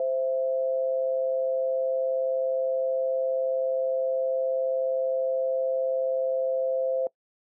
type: tone pair together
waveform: sine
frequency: 523.3 / 662.5 Hz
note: C5 / E5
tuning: 0 / +9 cents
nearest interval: major third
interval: 409 cents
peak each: -24 / -31 dBFS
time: 0-7.07 s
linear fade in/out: 2 ms
effects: noise-tail reverb RT60 0.1 s tail -22 dB re dry